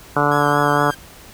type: harmonic tone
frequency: 145.6 Hz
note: D3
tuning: 15 cents flat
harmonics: 1 / 2 / 3 / 4 / 5 / 6 / 7 / 8 / 9 / 10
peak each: -23 / -23 / -23 / -23 / -23 / -23 / -23 / -23 / -23 / -23 dBFS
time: 0.16-0.91 s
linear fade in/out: 5 ms
type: tone with vibrato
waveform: sawtooth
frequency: 1626 Hz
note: G#6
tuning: 37 cents flat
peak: -27 dBFS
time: 0.31-0.95 s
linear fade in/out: 10 ms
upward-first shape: triangle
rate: 4.3 Hz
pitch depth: 60 cents each way
effects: pink hiss -42 dBFS RMS until 1.33 s